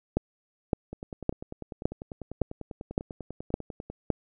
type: two click trains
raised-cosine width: 2 ms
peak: -10 / -24 dBFS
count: 8 / 31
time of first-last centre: 0.17-4.103 / 0.93-3.9 s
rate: 1.78 / 10.1 Hz
effects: none